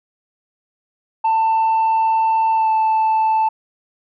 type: tone with pitch glide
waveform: sine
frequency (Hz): 891 to 879.7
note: A5 to A5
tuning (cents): +22 to -1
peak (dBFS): -11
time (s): 1.24-3.49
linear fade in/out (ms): 10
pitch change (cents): -23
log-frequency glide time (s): 2.55-2.69
effects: tanh soft clip ceiling -12 dBFS